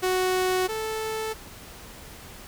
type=tone pair in turn; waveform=sawtooth; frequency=370 / 439 Hz; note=F#4 / A4; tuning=0 / -4 cents; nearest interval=minor third; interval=296 cents; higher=second; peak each=-18 / -24 dBFS; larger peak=first; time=0.02-0.68 / 0.68-1.34 s; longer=neither; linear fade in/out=20 ms; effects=pink hiss -44 dBFS RMS until 2.47 s